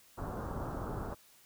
pink low-pass noise, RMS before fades -39 dBFS, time 0.17-1.15 s, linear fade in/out 20 ms, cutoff 1400 Hz, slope 48 dB/octave, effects white hiss -62 dBFS RMS until 1.45 s

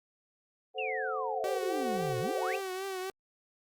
sine chord, F# diminished, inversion first, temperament equal, 440 / 523.3 / 740 Hz, A4 / C5 / F#5, 0 / 0 / 0 cents, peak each -37 dBFS, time 0.74-2.61 s, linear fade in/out 50 ms
sine exponential two-way sweep, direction down then up, 2866 to 115.5 to 2866 Hz, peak -35 dBFS, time 0.78-2.56 s, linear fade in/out 5 ms, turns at 2.19 s
sawtooth tone with vibrato, 380 Hz, F#4, 46 cents sharp, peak -31 dBFS, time 1.44-3.1 s, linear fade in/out 0 ms, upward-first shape triangle, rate 3.7 Hz, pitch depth 65 cents each way
effects Opus 48 kbps

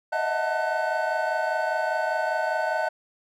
triangle tone cluster, 620 / 645 / 725 / 888 / 1501 Hz, D#5 / E5 / F#5 / A5 / F#6, -6 / -38 / -35 / +16 / +24 cents, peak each -28 dBFS, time 0.12-2.89 s, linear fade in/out 10 ms, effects none

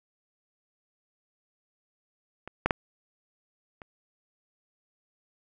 clicks, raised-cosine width 0.5 ms, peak -24 / -8 / -8 / -28 dBFS, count 4, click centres 2.476 / 2.66 / 2.708 / 3.818 s, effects none

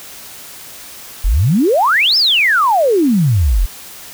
sine exponential two-way sweep, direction up then down, 37.77 to 5400 to 37.77 Hz, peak -9 dBFS, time 1.24-3.66 s, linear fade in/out 10 ms, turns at 2.17 s, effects white hiss -34 dBFS RMS until 4.13 s

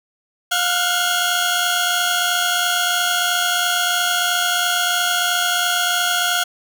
sawtooth tone cluster, 710 / 1391 / 1474 / 3291 Hz, F5 / F6 / F#6 / G#7, +28 / -7 / -7 / -16 cents, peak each -19 dBFS, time 0.51-6.44 s, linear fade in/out 10 ms, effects none

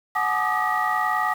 sine tone cluster, 741 / 851 / 1188 / 1247 / 1917 Hz, F#5 / G#5 / D6 / D#6 / A#6, +2 / +42 / +20 / +3 / +48 cents, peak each -26 dBFS, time 0.15-1.34 s, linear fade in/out 10 ms, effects tanh soft clip ceiling -12 dBFS + 7-bit

